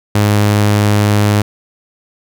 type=tone; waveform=sawtooth; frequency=103.83 Hz; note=G#2; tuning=in tune; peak=-5 dBFS; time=0.15-1.42 s; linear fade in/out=5 ms; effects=none